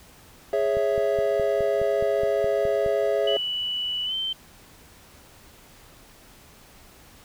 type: chord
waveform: triangle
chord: C# minor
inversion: second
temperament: equal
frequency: 415.3 / 554.4 / 659.3 Hz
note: G#4 / C#5 / E5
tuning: 0 / 0 / 0 cents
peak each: -23 dBFS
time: 0.53-3.37 s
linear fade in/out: 2 ms
type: click train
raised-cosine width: 5 ms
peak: -24 dBFS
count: 11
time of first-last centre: 0.77-2.862 s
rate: 4.78 Hz
type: tone with pitch glide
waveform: sine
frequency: 2960 to 3104 Hz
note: F#7 to G7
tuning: 0 to -18 cents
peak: -25 dBFS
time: 3.27-4.33 s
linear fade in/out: 5 ms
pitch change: +82 cents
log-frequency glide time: 4.05-4.14 s
effects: pink hiss -51 dBFS RMS until 7.24 s